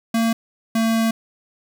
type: tone pair in turn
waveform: square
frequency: 227.7 / 225.6 Hz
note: A#3 / A3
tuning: -40 / +44 cents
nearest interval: unison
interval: 16 cents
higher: first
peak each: -17 dBFS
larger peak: neither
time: 0.14-0.33 / 0.75-1.11 s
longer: second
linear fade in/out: 5 ms
effects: 9-bit

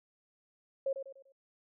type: tone with echo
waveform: sine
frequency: 542 Hz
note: C#5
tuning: 39 cents flat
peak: -29 dBFS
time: 0.86-0.93 s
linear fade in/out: 5 ms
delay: 98 ms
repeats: 4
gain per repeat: -8 dB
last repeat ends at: 1.322 s
effects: none

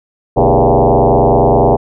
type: tone with frequency modulation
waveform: sine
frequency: 146.83 Hz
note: D3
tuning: in tune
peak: -6 dBFS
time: 0.36-1.77 s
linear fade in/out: 20 ms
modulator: 89.7 Hz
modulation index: 8
effects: none

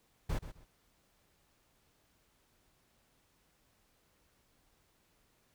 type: noise with echo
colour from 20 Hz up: brown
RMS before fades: -33 dBFS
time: 0.29-0.39 s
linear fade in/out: 10 ms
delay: 130 ms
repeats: 2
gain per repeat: -12 dB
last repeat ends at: 0.65 s
effects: pink hiss -72 dBFS RMS until 5.54 s

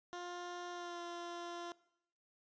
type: tone with pitch glide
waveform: 15% pulse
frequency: 352.8 to 345.5 Hz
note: F4 to F4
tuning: +18 to -19 cents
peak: -37 dBFS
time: 0.13-1.72 s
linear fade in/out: 0 ms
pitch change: -37 cents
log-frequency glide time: 0.71-1.01 s
effects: noise-tail reverb RT60 0.7 s tail -20 dB re dry + resampled to 16000 Hz

